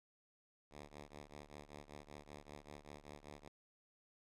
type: ring-modulated tone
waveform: 5% pulse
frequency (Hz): 73.42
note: D2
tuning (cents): 0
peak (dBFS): -39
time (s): 0.71-3.48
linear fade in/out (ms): 0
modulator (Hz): 39.3
effects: low-pass 9000 Hz 12 dB/octave